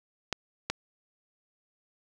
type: clicks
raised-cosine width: 0.2 ms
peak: -11 dBFS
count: 2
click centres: 0.327 / 0.7 s
effects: none